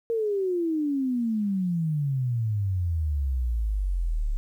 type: exponential sweep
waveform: sine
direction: down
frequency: 466.2 to 34.65 Hz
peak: -23 dBFS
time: 0.1-4.37 s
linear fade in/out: 0 ms
effects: 10-bit